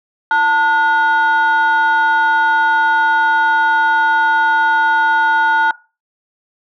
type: tone pair together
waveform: sine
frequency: 892 / 1447.8 Hz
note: A5 / F#6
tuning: +23 / -38 cents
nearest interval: minor sixth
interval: 839 cents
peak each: -11 dBFS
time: 0.31-5.71 s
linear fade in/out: 2 ms
effects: noise-tail reverb RT60 0.3 s tail -20 dB re dry + tanh soft clip ceiling -7 dBFS